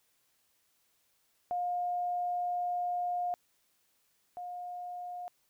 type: tone pair in turn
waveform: sine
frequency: 711 / 713.5 Hz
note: F5 / F5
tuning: +31 / +37 cents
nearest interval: unison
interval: 6 cents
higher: second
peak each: -30 / -38 dBFS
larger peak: first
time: 1.51-3.34 / 4.37-5.28 s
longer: first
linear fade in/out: 0 ms
effects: white hiss -73 dBFS RMS until 5.49 s